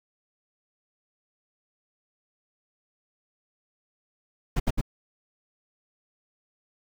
brown noise bursts, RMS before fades -23 dBFS, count 3, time 4.56-4.814 s, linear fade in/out 10 ms, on 40 ms, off 67 ms, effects none

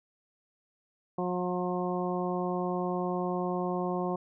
harmonic tone with a mistuned harmonic, 180 Hz, F#3, 47 cents flat, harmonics 1 / 2 / 3 / 4 / 5 / 6, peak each -33 / -33 / -37 / -36 / -40 / -39 dBFS, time 1.18-4.16 s, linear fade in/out 5 ms, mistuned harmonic 6, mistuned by -16 cents, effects none

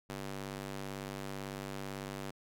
square tone with high-pass filter, 49 Hz, G1, in tune, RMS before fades -42 dBFS, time 0.09-2.31 s, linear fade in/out 10 ms, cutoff 160 Hz, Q 0.58, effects AAC 64 kbps

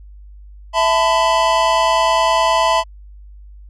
square chord, E suspended fourth, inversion none, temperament equal with one note detuned, 659.3 / 880 / 1009.7 Hz, E5 / A5 / B5, 0 / 0 / +38 cents, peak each -18 / -19 / -16 dBFS, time 0.73-2.84 s, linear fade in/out 50 ms, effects added 50 Hz sine -36 dBFS peak until 3.69 s + low-pass 6000 Hz 12 dB/octave

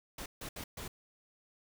pink noise bursts at uneven times, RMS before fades -43 dBFS, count 4, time 0.18-0.26 / 0.41-0.49 / 0.56-0.64 / 0.77-0.88 s, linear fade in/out 5 ms, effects none

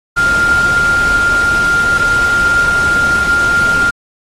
sine tone in noise, 1400 Hz, F6, 4 cents sharp, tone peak -9 dBFS, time 0.16-3.91 s, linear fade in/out 20 ms, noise pink, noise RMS -22 dBFS, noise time 0.16-3.91 s, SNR +10 dB, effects low-pass 9000 Hz 12 dB/octave + AAC 32 kbps

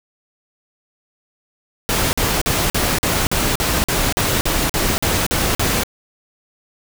pink noise bursts, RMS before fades -18 dBFS, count 14, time 1.89-5.835 s, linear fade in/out 0 ms, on 240 ms, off 45 ms, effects none

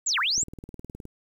sine linear two-way sweep, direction down then up, 7902 to 958 to 7902 Hz, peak -22 dBFS, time 0.06-0.44 s, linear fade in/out 10 ms, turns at 0.19 s
click train, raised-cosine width 3 ms, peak -27 dBFS, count 14, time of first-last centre 0.38-1.054 s, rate 19.3 Hz
effects 9-bit

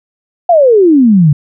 sine exponential sweep, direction down, 726 to 138.9 Hz, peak -3 dBFS, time 0.49-1.33 s, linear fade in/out 5 ms, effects none

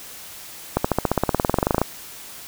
accelerating click train, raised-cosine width 1 ms, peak -3 dBFS, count 21, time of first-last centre 0.77-1.816 s, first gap 75 ms, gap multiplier 0.96, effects white hiss -39 dBFS RMS until 2.47 s

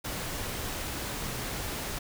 pink noise, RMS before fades -35 dBFS, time 0.04-1.99 s, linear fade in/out 10 ms, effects none

